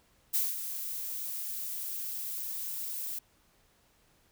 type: noise with ADSR envelope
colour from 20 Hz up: violet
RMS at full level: -27 dBFS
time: 0.33-3.19 s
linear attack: 20 ms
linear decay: 190 ms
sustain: -10 dB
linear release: 6 ms
effects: pink hiss -67 dBFS RMS until 4.31 s